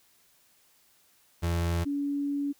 35% pulse / sine tone pair in turn, 85.1 / 284.3 Hz, F2 / C#4, -44 / +44 cents, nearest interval octave + major sixth, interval 2088 cents, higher second, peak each -24 / -27 dBFS, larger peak first, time 1.42-1.85 / 1.85-2.53 s, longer second, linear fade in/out 20 ms, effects white hiss -64 dBFS RMS until 2.59 s

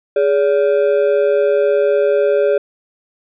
triangle ring-modulated tone, 492.8 Hz, B4, 4 cents flat, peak -6 dBFS, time 0.16-2.58 s, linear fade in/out 5 ms, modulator 78.1 Hz, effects resampled to 8000 Hz

